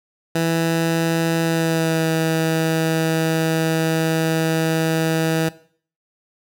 15% pulse tone with pitch glide, 164.81 to 161.42 Hz, E3 to E3, 0 to -36 cents, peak -11 dBFS, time 0.35-5.49 s, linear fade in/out 5 ms, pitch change -36 cents, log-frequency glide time 1.42-2.06 s, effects noise-tail reverb RT60 0.5 s tail -18 dB re dry

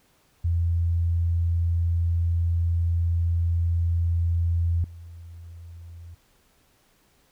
sine tone with level steps, 84.8 Hz, E2, 50 cents sharp, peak -20 / -39 dBFS, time 0.44-6.15 s, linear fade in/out 10 ms, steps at 4.84 s, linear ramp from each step 2 ms, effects pink hiss -63 dBFS RMS until 7.31 s

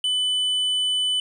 triangle tone with hard clipping, 3000 Hz, F#7, 23 cents sharp, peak -21 dBFS, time 0.04-1.2 s, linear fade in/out 2 ms, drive 7 dB, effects none

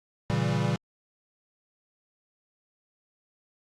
square chord, A# diminished seventh, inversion none, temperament equal with one note detuned, 116.54 / 139.56 / 164.81 / 196 Hz, A#2 / C#3 / E3 / G3, 0 / +12 / 0 / 0 cents, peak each -30 / -30 / -31 / -32 dBFS, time 0.3-0.76 s, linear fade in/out 0 ms, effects low-pass 6000 Hz 12 dB/octave + Opus 48 kbps

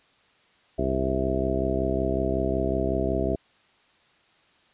harmonic tone, 65.41 Hz, C2, in tune, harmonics 1 / 2 / 3 / 4 / 5 / 6 / 7 / 8 / 10, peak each -30 / -33 / -33 / -32 / -31 / -29 / -37 / -36 / -29 dBFS, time 0.78-3.36 s, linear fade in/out 10 ms, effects white hiss -61 dBFS RMS until 4.73 s + resampled to 8000 Hz

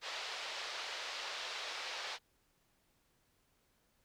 white band-pass noise, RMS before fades -43 dBFS, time 0.01-2.19 s, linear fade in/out 50 ms, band 480 to 4700 Hz, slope 24 dB/octave, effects pink hiss -75 dBFS RMS until 4.04 s

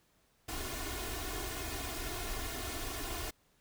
pink noise with comb filter, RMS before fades -39 dBFS, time 0.48-3.31 s, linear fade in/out 10 ms, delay 2.8 ms, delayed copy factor +1, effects pink hiss -71 dBFS RMS until 3.6 s

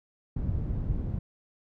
white low-pass noise, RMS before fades -30 dBFS, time 0.36-1.19 s, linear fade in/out 5 ms, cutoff 110 Hz, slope 12 dB/octave, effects none

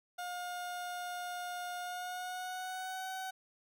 30% pulse tone with pitch glide, 714 to 755.6 Hz, F5 to F#5, +38 to +36 cents, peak -36 dBFS, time 0.18-3.31 s, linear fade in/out 10 ms, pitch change +98 cents, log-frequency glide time 1.79-3.09 s, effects none

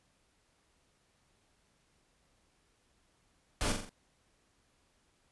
pink noise with echo, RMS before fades -32 dBFS, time 3.61-3.72 s, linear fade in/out 0 ms, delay 43 ms, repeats 4, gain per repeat -5 dB, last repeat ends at 3.892 s, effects pink hiss -72 dBFS RMS until 5.31 s + resampled to 24000 Hz

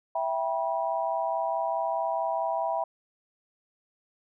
sine chord, E minor, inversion none, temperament equal with one note detuned, 659.3 / 784 / 970.2 Hz, E5 / G5 / B5, 0 / 0 / -31 cents, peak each -29 / -31 / -31 dBFS, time 0.15-2.84 s, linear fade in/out 5 ms, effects none

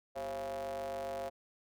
square ring-modulated tone, 73.42 Hz, D2, in tune, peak -35 dBFS, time 0.15-1.3 s, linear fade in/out 20 ms, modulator 611 Hz, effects none

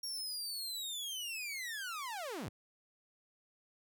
sawtooth linear sweep, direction down, 5600 to 69.3 Hz, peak -36 dBFS, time 0.03-2.49 s, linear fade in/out 5 ms, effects none

